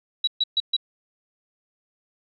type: tone bursts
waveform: sine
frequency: 3900 Hz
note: B7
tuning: 23 cents flat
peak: -18 dBFS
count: 4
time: 0.24-0.766 s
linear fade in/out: 5 ms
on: 34 ms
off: 130 ms
effects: none